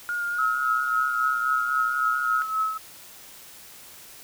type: tone with vibrato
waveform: sine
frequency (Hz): 1419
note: F6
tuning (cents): +27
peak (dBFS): -25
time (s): 0.09-2.42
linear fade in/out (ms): 0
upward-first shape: sine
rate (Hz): 4.4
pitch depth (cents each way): 16
type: tone with tremolo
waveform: sine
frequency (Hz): 1292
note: E6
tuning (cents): -35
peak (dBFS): -20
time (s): 0.38-2.78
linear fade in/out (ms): 10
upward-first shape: triangle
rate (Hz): 3.7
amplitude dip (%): 70
effects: white hiss -46 dBFS RMS until 4.23 s